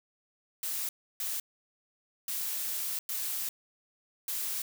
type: noise bursts at uneven times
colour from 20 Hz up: blue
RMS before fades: -34 dBFS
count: 5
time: 0.63-0.89 / 1.2-1.4 / 2.28-2.99 / 3.09-3.49 / 4.28-4.62 s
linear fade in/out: 2 ms
effects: none